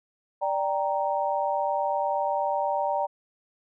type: chord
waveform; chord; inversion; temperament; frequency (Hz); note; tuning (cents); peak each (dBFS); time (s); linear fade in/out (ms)
sine; G minor; second; equal; 587.3 / 784 / 932.3; D5 / G5 / Bb5; 0 / 0 / 0; -28; 0.41-3.07; 20
effects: none